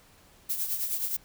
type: noise with tremolo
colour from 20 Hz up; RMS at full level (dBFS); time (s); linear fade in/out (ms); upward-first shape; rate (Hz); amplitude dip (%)
violet; -28; 0.49-1.17; 10; triangle; 9.5; 65
effects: pink hiss -58 dBFS RMS until 1.24 s